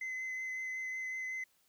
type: tone with vibrato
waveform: sine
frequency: 2044 Hz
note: C7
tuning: 41 cents flat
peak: -34 dBFS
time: 0.01-1.44 s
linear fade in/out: 5 ms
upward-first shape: triangle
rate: 5.4 Hz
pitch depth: 15 cents each way
effects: tanh soft clip ceiling -36 dBFS + white hiss -72 dBFS RMS until 1.68 s